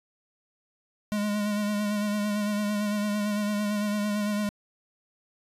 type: tone with vibrato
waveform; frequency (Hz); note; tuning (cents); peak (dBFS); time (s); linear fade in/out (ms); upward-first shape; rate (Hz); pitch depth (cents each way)
square; 207.7; G#3; 0; -26; 1.12-4.49; 0; sine; 8.9; 30
effects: resampled to 32000 Hz